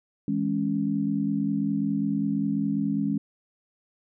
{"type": "chord", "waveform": "sine", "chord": "C# minor", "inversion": "first", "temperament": "equal with one note detuned", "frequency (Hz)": [162.36, 207.7, 277.2], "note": ["E3", "G#3", "C#4"], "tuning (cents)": [-26, 0, 0], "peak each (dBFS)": [-31, -26, -27], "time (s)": [0.28, 3.18], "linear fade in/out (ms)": 2, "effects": []}